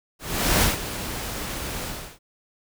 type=noise with ADSR envelope; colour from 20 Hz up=pink; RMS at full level=-18 dBFS; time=0.19-2.19 s; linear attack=430 ms; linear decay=150 ms; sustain=-13 dB; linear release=340 ms; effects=none